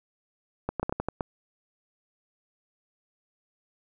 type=clicks; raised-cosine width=1 ms; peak=-14 dBFS; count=8; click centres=0.69 / 0.797 / 0.83 / 0.895 / 0.925 / 1 / 1.086 / 1.208 s; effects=none